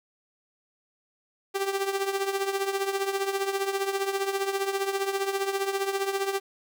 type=tone with tremolo; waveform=sawtooth; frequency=392 Hz; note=G4; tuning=in tune; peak=-19 dBFS; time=1.54-6.4 s; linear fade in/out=20 ms; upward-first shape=triangle; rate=15 Hz; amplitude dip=75%; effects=10-bit